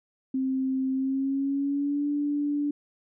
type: tone with pitch glide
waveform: sine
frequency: 263.4 to 290.6 Hz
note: C4 to D4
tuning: +12 to -18 cents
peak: -24 dBFS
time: 0.34-2.71 s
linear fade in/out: 5 ms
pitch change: +170 cents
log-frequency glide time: 0.92-2.08 s
effects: none